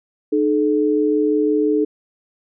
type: tone pair together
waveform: sine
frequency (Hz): 304.1 / 430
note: D#4 / A4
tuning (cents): -40 / -40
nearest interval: tritone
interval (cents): 600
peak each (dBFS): -17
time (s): 0.32-1.85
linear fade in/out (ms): 10
effects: none